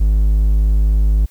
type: tone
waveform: triangle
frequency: 51.91 Hz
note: G#1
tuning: in tune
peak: -8 dBFS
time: 0-1.26 s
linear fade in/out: 10 ms
effects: white hiss -52 dBFS RMS until 1.3 s